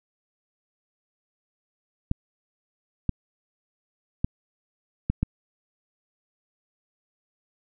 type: clicks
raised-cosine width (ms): 5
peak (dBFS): -10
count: 5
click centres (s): 2.114 / 3.093 / 4.245 / 5.1 / 5.23
effects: none